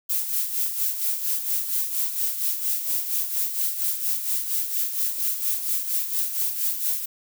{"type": "noise with tremolo", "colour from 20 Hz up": "violet", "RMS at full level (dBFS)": -23, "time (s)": [0.09, 7.06], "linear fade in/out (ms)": 10, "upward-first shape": "sine", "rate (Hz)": 4.3, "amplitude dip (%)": 60, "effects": []}